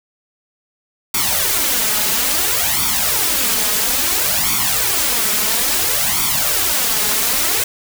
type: noise with flanger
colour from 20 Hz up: white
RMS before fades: -17 dBFS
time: 1.14-7.64 s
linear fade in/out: 5 ms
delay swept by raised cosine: 0.87 to 4.77 ms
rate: 0.59 Hz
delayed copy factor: +0.75
effects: none